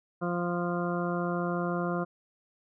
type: harmonic tone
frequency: 174.61 Hz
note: F3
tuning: in tune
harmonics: 1 / 2 / 3 / 4 / 6 / 7 / 8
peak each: -31 / -34 / -36 / -37 / -39 / -39 / -40 dBFS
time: 0.21-2.05 s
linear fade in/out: 20 ms
effects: none